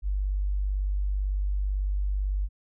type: tone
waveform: sine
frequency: 49 Hz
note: G1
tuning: in tune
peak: -24 dBFS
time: 0.02-2.49 s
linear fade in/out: 50 ms
effects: none